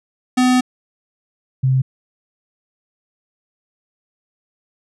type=tone pair in turn; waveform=square / sine; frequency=252.3 / 131.2 Hz; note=B3 / C3; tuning=+37 / +5 cents; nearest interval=major seventh; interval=1132 cents; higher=first; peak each=-12 dBFS; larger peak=neither; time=0.37-0.61 / 1.63-1.82 s; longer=first; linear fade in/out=10 ms; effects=resampled to 24000 Hz